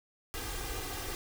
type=noise with comb filter; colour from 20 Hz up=pink; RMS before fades=-38 dBFS; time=0.34-1.15 s; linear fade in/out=0 ms; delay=2.5 ms; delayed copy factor=+0.8; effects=none